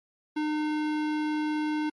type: tone with hard clipping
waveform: sine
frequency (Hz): 304.2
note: D#4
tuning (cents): -39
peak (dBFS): -28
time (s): 0.36-1.9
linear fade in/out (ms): 10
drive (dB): 18
effects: MP3 48 kbps